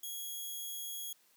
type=tone; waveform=5% pulse; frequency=3316 Hz; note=G#7; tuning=3 cents flat; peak=-31 dBFS; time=0.03-1.13 s; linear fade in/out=5 ms; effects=white hiss -68 dBFS RMS until 1.36 s + high-pass 200 Hz 12 dB/octave